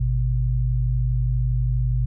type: tone pair together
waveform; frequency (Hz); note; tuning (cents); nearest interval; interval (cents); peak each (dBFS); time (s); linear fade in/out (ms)
sine; 52.51 / 124.9; G#1 / B2; +20 / +20; octave + minor third; 1500; -21; 0-2.06; 10
effects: none